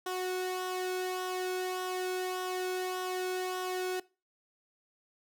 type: tone with flanger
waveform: sawtooth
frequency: 368.2 Hz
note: F#4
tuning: 8 cents flat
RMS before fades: -34 dBFS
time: 0.06-4 s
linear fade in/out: 5 ms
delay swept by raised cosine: 0.43 to 1.05 ms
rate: 1.7 Hz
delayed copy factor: -0.55
effects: noise-tail reverb RT60 0.3 s tail -21 dB re dry